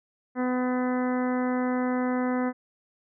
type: harmonic tone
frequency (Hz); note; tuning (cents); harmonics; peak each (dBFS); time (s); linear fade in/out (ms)
251.5; B3; +32; 1 / 2 / 3 / 4 / 5 / 6 / 7 / 8; -25 / -31 / -35 / -37 / -39 / -41 / -42 / -43; 0.35-2.53; 50
effects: none